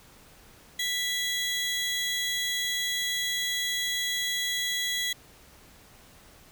30% pulse tone pair together, 1975.5 / 3322 Hz, B6 / G#7, 0 / 0 cents, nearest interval major sixth, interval 900 cents, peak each -27 dBFS, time 0.79-5.13 s, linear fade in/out 5 ms, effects pink hiss -54 dBFS RMS until 6.51 s

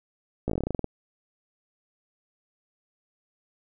slowing click train, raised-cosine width 2 ms, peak -14 dBFS, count 13, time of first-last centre 0.48-0.843 s, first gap 16 ms, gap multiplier 1.11, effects none

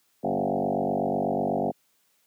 sine tone with frequency modulation, 466.2 Hz, A#4, in tune, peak -23 dBFS, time 0.23-1.72 s, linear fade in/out 20 ms, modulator 48.1 Hz, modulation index 6.2, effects white hiss -68 dBFS RMS until 2.26 s + high-pass 100 Hz 12 dB/octave

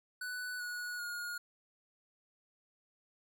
square tone with pitch steps, 1489 / 1460.9 / 1433.3 Hz, F#6 / F#6 / F6, +11 / -22 / +45 cents, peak -39 dBFS, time 0.21-1.38 s, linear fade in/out 5 ms, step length 390 ms, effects none

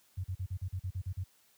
sine tone bursts, 92.5 Hz, F#2, in tune, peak -32 dBFS, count 10, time 0.17-1.238 s, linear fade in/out 10 ms, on 69 ms, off 42 ms, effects white hiss -67 dBFS RMS until 1.57 s + high-pass 60 Hz 12 dB/octave

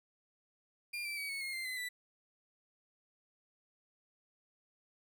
35% pulse tone with pitch steps, 2400 / 2334 / 2271 / 2208 / 2148 / 2089 / 2032 / 1976.6 Hz, D7 / D7 / C#7 / C#7 / C7 / C7 / B6 / B6, +37 / -11 / +41 / -7 / +45 / -3 / +49 / +1 cents, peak -36 dBFS, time 0.93-1.89 s, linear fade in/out 10 ms, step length 120 ms, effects none

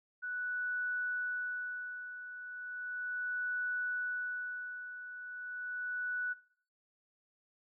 sine tone with tremolo, 1480 Hz, F#6, in tune, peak -33 dBFS, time 0.22-6.34 s, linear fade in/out 20 ms, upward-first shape sine, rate 0.36 Hz, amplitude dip 70%, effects noise-tail reverb RT60 0.6 s tail -21 dB re dry

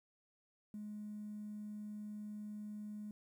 triangle tone, 210 Hz, G#3, 19 cents sharp, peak -40 dBFS, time 0.74-3.11 s, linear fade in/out 2 ms, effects tanh soft clip ceiling -41 dBFS + 12-bit

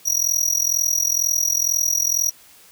45% pulse tone with amplitude modulation, 5770 Hz, F#8, 44 cents flat, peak -14 dBFS, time 0.05-2.31 s, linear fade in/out 20 ms, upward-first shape sine, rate 42.1 Hz, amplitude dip 90%, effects white hiss -49 dBFS RMS until 2.71 s

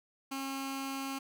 15% pulse tone with notch filter, 270.9 Hz, C#4, 40 cents flat, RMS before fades -38 dBFS, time 0.31-1.19 s, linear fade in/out 10 ms, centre 580 Hz, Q 1.2, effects none

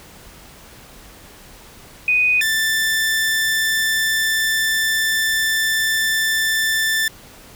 sine / sawtooth tone pair in turn, 2489 / 1770.7 Hz, D#7 / A6, 0 / +10 cents, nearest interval tritone, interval 590 cents, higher first, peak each -13 dBFS, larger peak neither, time 2.08-2.41 / 2.41-7.08 s, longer second, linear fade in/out 2 ms, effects pink hiss -43 dBFS RMS until 7.55 s

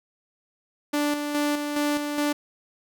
sawtooth tone with tremolo, 293.3 Hz, D4, 2 cents flat, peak -18 dBFS, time 0.93-2.33 s, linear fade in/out 10 ms, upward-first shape square, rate 2.4 Hz, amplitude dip 45%, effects none

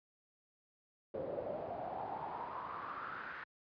brown noise with band-pass filter sweep, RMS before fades -43 dBFS, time 1.14-3.44 s, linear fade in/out 5 ms, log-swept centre 500 to 1600 Hz, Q 5.5, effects high-pass 80 Hz 12 dB/octave + resampled to 11025 Hz

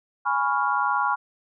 sine chord, C# dominant seventh, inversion second, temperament equal, 830.6 / 987.8 / 1108.7 / 1396.9 Hz, G#5 / B5 / C#6 / E#6, 0 / 0 / 0 / 0 cents, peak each -26 dBFS, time 0.25-1.16 s, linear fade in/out 20 ms, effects none

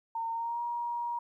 sine tone with pitch glide, 913 to 949.6 Hz, A#5 to A#5, -36 to +32 cents, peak -31 dBFS, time 0.15-1.19 s, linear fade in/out 5 ms, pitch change +68 cents, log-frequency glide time 0.31-0.62 s, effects 12-bit

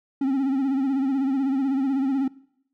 triangle tone with vibrato, 269.8 Hz, C#4, 47 cents flat, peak -18 dBFS, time 0.21-2.28 s, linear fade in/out 5 ms, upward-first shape sine, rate 16 Hz, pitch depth 68 cents each way, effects noise-tail reverb RT60 0.7 s tail -21 dB re dry

